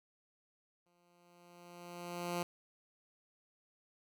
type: tone with exponential growth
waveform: 10% pulse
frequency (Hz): 174.61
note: F3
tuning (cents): 0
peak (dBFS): -26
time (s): 0.86-2.43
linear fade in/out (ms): 2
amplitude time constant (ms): 340
effects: none